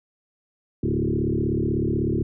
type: tone with frequency modulation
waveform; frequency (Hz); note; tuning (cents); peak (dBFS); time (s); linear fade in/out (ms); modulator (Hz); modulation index
sine; 230; A#3; -23; -20; 0.83-2.23; 5; 36.2; 4.4
effects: none